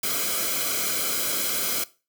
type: noise with comb filter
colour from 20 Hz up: white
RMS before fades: -26 dBFS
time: 0.03-1.84 s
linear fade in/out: 5 ms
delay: 1.1 ms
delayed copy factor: -0.85
effects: noise-tail reverb RT60 0.3 s tail -18 dB re dry